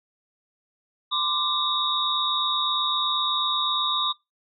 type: tone cluster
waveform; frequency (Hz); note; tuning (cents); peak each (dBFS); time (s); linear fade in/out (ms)
sine; 1034 / 1182 / 3561 / 3784; C6 / D6 / A7 / A#7; -21 / +11 / +20 / +25; -31 / -28 / -28 / -26; 1.11-4.13; 20
effects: noise-tail reverb RT60 0.2 s tail -20 dB re dry